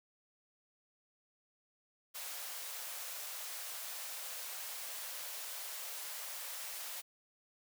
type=high-pass noise; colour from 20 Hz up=white; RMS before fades=-44 dBFS; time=2.14-7.02 s; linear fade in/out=20 ms; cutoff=490 Hz; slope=48 dB/octave; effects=none